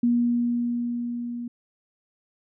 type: tone with level ramp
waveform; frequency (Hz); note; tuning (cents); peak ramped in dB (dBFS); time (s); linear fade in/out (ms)
sine; 239.2; A#3; +45; -17 to -30; 0.03-1.48; 5
effects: none